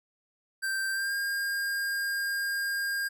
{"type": "tone with pitch glide", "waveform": "square", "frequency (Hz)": [1568, 1611.2], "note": ["G6", "G6"], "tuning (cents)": [0, 47], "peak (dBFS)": -29, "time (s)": [0.62, 3.09], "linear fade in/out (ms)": 20, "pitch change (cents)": 47, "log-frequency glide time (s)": [0.91, 1.14], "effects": []}